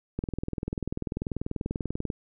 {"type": "click train", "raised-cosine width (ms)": 3, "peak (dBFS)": -17, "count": 40, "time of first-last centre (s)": [0.19, 2.102], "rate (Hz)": 20.4, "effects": []}